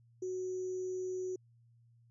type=tone with sample-and-hold; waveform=sine; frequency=370 Hz; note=F#4; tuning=in tune; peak=-35 dBFS; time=0.22-1.36 s; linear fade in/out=5 ms; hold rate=6300 Hz; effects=added 117 Hz sine -62 dBFS peak until 2.1 s + resampled to 24000 Hz